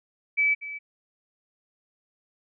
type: tone with echo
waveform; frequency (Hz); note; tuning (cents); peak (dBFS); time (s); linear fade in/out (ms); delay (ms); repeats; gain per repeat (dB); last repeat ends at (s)
sine; 2300; D7; -37; -19; 0.37-0.55; 20; 240; 1; -14; 0.79
effects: none